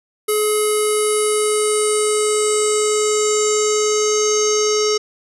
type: tone with low-pass filter sweep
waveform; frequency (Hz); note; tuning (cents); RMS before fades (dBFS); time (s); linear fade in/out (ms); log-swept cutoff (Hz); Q
square; 424.6; G#4; +38; -17; 0.28-4.98; 10; 11000 to 5900; 9.5
effects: none